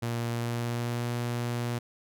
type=tone with pitch glide; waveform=sawtooth; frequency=117.7 to 120.03 Hz; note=A#2 to B2; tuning=+17 to -49 cents; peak=-25 dBFS; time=0.02-1.79 s; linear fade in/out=10 ms; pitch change=+34 cents; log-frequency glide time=0.29-1.09 s; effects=none